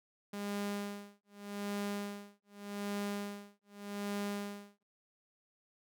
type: tone with tremolo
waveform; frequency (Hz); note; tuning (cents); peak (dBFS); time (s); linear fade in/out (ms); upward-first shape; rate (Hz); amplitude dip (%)
sawtooth; 203.1; G#3; -38; -31; 0.33-4.83; 5; sine; 0.84; 100
effects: none